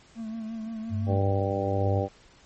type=tone with vibrato; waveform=triangle; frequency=222.8 Hz; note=A3; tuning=22 cents sharp; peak=-30 dBFS; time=0.15-1.2 s; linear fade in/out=50 ms; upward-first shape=sine; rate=5.8 Hz; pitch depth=41 cents each way
type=tone; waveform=sine; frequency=99.2 Hz; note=G2; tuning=21 cents sharp; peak=-26 dBFS; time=0.89-2.03 s; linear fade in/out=50 ms
type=harmonic tone; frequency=98 Hz; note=G2; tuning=in tune; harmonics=1 / 2 / 3 / 4 / 5 / 6 / 7 / 8; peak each=-32 / -36 / -34 / -34 / -31 / -31 / -41 / -33 dBFS; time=1.06-2.09 s; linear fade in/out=50 ms
effects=pink hiss -56 dBFS RMS until 2.45 s + MP3 32 kbps